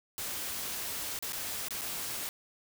white noise with dropouts, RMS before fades -37 dBFS, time 0.18-2.29 s, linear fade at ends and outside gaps 0 ms, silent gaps 1.189-1.225 / 1.323-1.331 / 1.684-1.707 / 1.811-1.817 s, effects none

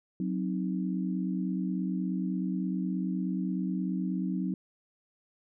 sine chord, C diminished, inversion second, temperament equal, 185 / 261.6 / 311.1 Hz, Gb3 / C4 / Eb4, 0 / 0 / 0 cents, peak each -30 / -35 / -36 dBFS, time 0.2-4.54 s, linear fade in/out 2 ms, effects none

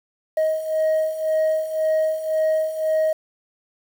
sine beating tone pair, 628 / 629.9 Hz, D#5 / D#5, +16 / +21 cents, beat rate 1.9 Hz, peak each -22 / -18 dBFS, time 0.37-3.13 s, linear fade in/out 5 ms, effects tanh soft clip ceiling -15 dBFS + 7-bit

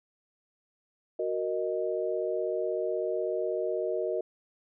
sine chord, D# minor, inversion first, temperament equal, 370 / 466.2 / 622.3 Hz, F#4 / A#4 / D#5, 0 / 0 / 0 cents, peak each -32 dBFS, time 1.19-4.21 s, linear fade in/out 5 ms, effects none

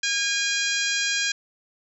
harmonic tone, 814 Hz, G#5, 35 cents flat, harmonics 2 / 3 / 4 / 5 / 6 / 7 / 8 / 9, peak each -27 / -29 / -30 / -31 / -32 / -32 / -33 / -34 dBFS, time 0.03-1.32 s, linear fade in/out 5 ms, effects none

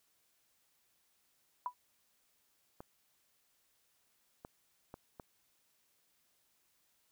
sine tone with exponential decay, 987.8 Hz, B5, in tune, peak -30 dBFS, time 1.66-1.74 s, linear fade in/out 1 ms, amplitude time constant 16 ms
clicks, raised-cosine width 1 ms, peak -33 dBFS, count 4, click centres 2.805 / 4.449 / 4.941 / 5.198 s
effects white hiss -75 dBFS RMS until 7.11 s

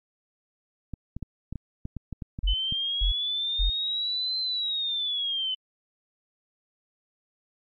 clicks, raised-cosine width 5 ms, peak -22 dBFS, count 11, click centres 0.937 / 1.166 / 1.227 / 1.526 / 1.557 / 1.854 / 1.967 / 2.127 / 2.222 / 2.389 / 2.724 s
sine tone bursts, 44.64 Hz, F1, 39 cents sharp, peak -21 dBFS, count 3, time 2.43-3.7 s, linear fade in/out 10 ms, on 110 ms, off 470 ms
sine linear two-way sweep, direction up then down, 3017 to 4103 to 3017 Hz, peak -26 dBFS, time 2.47-5.55 s, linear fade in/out 10 ms, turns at 4.39 s
effects AAC 64 kbps

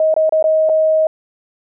sine tone with dropouts, 630 Hz, D#5, 21 cents sharp, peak -10 dBFS, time 0-1.07 s, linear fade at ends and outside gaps 2 ms, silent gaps 0.141-0.164 / 0.294-0.323 / 0.426-0.441 / 0.691-0.695 s, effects none

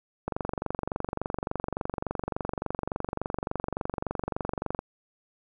click train, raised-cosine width 1 ms, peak -15 dBFS, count 107, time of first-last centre 0.28-4.791 s, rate 23.5 Hz, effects none

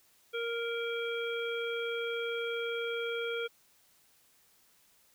harmonic tone, 466.2 Hz, A#4, in tune, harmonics 1 / 3 / 5 / 7, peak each -34 / -39 / -41 / -42 dBFS, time 0.33-3.48 s, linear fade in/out 20 ms, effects white hiss -66 dBFS RMS until 5.14 s

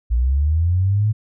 sine linear sweep, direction up, 55.8 to 110 Hz, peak -14 dBFS, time 0.1-1.13 s, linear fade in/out 20 ms, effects none

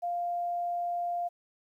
sine tone, 698.5 Hz, F5, in tune, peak -29 dBFS, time 0.02-1.29 s, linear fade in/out 20 ms, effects 11-bit

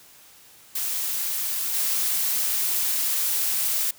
blue noise with level steps, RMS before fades -27 / -24 dBFS, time 0.75-3.91 s, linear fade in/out 5 ms, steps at 1.73 s, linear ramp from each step 20 ms, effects white hiss -51 dBFS RMS until 3.98 s

